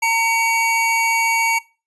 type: tone pair together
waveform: square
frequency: 913 / 2257 Hz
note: A#5 / C#7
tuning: -36 / +31 cents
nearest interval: octave + major third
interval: 1567 cents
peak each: -19 dBFS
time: 0.02-1.59 s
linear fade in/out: 10 ms
effects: noise-tail reverb RT60 0.3 s tail -20 dB re dry + resampled to 24000 Hz